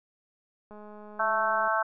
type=click train; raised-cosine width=1 ms; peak=-34 dBFS; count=204; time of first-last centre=0.71-1.677 s; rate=210 Hz
type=harmonic tone; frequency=220 Hz; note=A3; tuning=in tune; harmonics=3 / 4 / 5 / 6 / 7; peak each=-30 / -30 / -30 / -30 / -30 dBFS; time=1.19-1.83 s; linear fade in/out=10 ms
effects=none